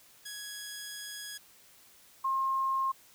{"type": "tone pair in turn", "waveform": ["10% pulse", "sine"], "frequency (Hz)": [1667, 1067.9], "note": ["G#6", "C6"], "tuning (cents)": [6, 35], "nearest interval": "minor sixth", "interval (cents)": 771, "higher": "first", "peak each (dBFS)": [-31, -27], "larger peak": "second", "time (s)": [[0.25, 1.38], [2.24, 2.92]], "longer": "first", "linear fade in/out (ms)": 10, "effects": ["white hiss -59 dBFS RMS until 3.14 s"]}